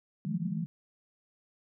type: band-pass noise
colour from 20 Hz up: white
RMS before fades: -33 dBFS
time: 0.25-0.66 s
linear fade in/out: 0 ms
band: 150 to 210 Hz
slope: 96 dB/octave
effects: none